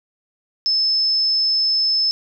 sine tone, 5240 Hz, E8, 11 cents flat, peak -15 dBFS, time 0.66-2.11 s, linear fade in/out 0 ms, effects none

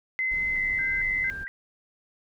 sine tone, 2052 Hz, C7, 34 cents flat, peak -24 dBFS, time 0.19-1.3 s, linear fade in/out 0 ms
brown noise, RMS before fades -41 dBFS, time 0.3-1.45 s, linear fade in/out 20 ms
sine tone with vibrato, 1760 Hz, A6, in tune, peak -33 dBFS, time 0.56-1.48 s, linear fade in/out 0 ms, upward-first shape square, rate 2.2 Hz, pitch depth 180 cents each way
effects none

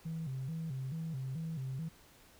sine tone with vibrato, 146.4 Hz, D3, 5 cents flat, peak -35 dBFS, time 0.05-1.89 s, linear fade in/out 10 ms, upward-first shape square, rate 2.3 Hz, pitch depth 180 cents each way, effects tanh soft clip ceiling -33 dBFS + pink hiss -61 dBFS RMS until 2.39 s

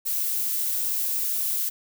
violet noise, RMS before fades -26 dBFS, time 0.05-1.7 s, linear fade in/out 20 ms, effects none

